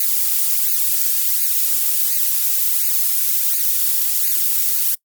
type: noise with flanger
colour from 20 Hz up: violet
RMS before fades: -17 dBFS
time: 0-4.95 s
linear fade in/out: 5 ms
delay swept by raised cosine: 0.44 to 2.64 ms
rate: 1.4 Hz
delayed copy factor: +0.7
effects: noise-tail reverb RT60 0.1 s tail -24 dB re dry + Opus 48 kbps